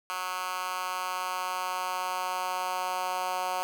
10% pulse tone with high-pass filter sweep, 183.6 Hz, F#3, 13 cents flat, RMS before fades -32 dBFS, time 0.1-3.63 s, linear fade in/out 0 ms, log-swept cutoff 1200 to 780 Hz, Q 1.9, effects none

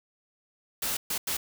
white noise bursts at uneven times, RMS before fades -30 dBFS, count 3, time 0.82-0.97 / 1.1-1.18 / 1.27-1.37 s, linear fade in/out 5 ms, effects none

